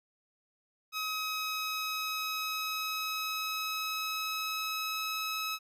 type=tone with pitch glide; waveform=15% pulse; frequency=1271 to 1286.5 Hz; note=D#6 to E6; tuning=+36 to -43 cents; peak=-26 dBFS; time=0.92-5.59 s; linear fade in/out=50 ms; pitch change=+21 cents; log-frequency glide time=1.37-5 s; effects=none